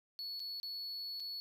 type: tone with dropouts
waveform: triangle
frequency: 4404 Hz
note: C#8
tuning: 12 cents flat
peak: -39 dBFS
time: 0.19-1.4 s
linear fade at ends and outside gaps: 0 ms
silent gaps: 0.395-0.401 / 0.6-0.631 / 1.199-1.203 s
effects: none